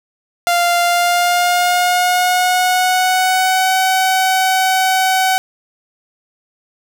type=tone with pitch glide; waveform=sawtooth; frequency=696 to 754.6 Hz; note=F5 to F#5; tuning=-6 to +34 cents; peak=-8 dBFS; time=0.47-5.38 s; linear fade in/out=0 ms; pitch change=+140 cents; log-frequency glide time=0.82-3.75 s; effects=none